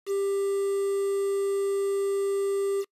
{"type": "tone with quantisation", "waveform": "triangle", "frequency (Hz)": 395.7, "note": "G4", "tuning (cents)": 16, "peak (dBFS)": -22, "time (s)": [0.06, 2.85], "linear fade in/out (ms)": 50, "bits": 7, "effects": ["noise-tail reverb RT60 0.1 s tail -26 dB re dry", "resampled to 32000 Hz"]}